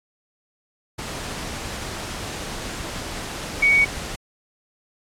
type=tone in noise; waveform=sine; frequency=2243 Hz; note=C#7; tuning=20 cents sharp; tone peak=-13 dBFS; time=3.62-3.85 s; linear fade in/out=10 ms; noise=pink; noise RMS=-31 dBFS; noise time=0.98-4.16 s; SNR=+15 dB; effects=low-pass 9000 Hz 12 dB/octave + AAC 64 kbps